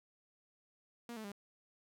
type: tone with pitch steps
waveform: sawtooth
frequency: 236.6 / 218.2 / 201.3 Hz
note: A#3 / A3 / G3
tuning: +26 / -14 / +46 cents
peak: -40 dBFS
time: 1.09-1.318 s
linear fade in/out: 2 ms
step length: 76 ms
effects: none